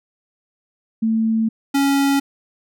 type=tone pair in turn; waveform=sine / square; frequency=223 / 277.9 Hz; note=A3 / C#4; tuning=+23 / +4 cents; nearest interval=major third; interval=381 cents; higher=second; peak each=-15 dBFS; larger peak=neither; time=1.02-1.49 / 1.74-2.2 s; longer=first; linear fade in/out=10 ms; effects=none